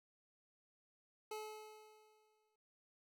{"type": "tone with exponential decay", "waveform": "25% pulse", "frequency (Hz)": 430, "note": "A4", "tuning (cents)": -40, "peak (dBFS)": -39, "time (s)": [1.31, 2.56], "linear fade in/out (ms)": 5, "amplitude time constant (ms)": 270, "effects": []}